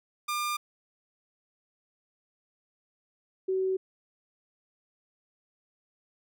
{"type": "tone pair in turn", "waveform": ["sawtooth", "sine"], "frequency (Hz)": [1200, 378], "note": ["D6", "F#4"], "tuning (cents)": [37, 37], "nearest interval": "octave + minor sixth", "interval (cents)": 2000, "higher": "first", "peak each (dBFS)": [-25, -25], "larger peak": "neither", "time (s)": [[0.28, 0.57], [3.48, 3.77]], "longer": "neither", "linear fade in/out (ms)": 10, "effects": []}